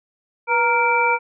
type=harmonic tone with a mistuned harmonic; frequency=466.2 Hz; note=A#4; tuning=in tune; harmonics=1 / 2 / 3 / 5; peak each=-23 / -18 / -23 / -20 dBFS; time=0.47-1.19 s; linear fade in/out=50 ms; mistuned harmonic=1; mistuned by=+73 cents; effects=none